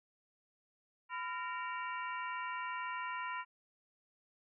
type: harmonic tone with a mistuned harmonic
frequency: 462 Hz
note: A#4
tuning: 16 cents flat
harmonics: 2 / 3 / 4 / 5 / 6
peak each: -40 / -44 / -46 / -48 / -50 dBFS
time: 1.09-3.45 s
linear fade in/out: 50 ms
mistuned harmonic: 2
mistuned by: +140 cents
effects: none